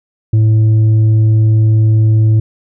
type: tone with tanh clipping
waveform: sine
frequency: 109.4 Hz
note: A2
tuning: 9 cents flat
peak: -7 dBFS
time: 0.33-2.4 s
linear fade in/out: 5 ms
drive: 4 dB
effects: none